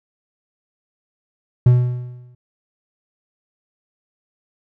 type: tone with exponential decay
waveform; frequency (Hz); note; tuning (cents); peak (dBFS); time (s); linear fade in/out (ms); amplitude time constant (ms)
triangle; 123.47; B2; 0; -4; 1.66-2.35; 5; 150
effects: none